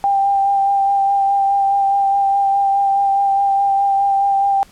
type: tone with vibrato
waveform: sine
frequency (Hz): 792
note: G5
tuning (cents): +18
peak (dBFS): -12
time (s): 0.04-4.63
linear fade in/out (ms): 0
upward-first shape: sine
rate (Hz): 4.8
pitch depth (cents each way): 16
effects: pink hiss -48 dBFS RMS until 4.71 s + low-pass 12000 Hz 12 dB/octave